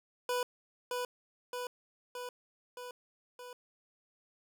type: tone with echo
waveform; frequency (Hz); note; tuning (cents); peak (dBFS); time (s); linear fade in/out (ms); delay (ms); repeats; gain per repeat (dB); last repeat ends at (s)
25% pulse; 493.9; B4; 0; -27; 0.29-0.43; 2; 620; 5; -3; 3.53
effects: none